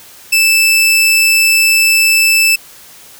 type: tone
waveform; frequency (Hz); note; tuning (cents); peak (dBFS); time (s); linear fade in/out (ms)
sawtooth; 2637; E7; 0; -4; 0.32-2.56; 10
effects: white hiss -38 dBFS RMS until 3.19 s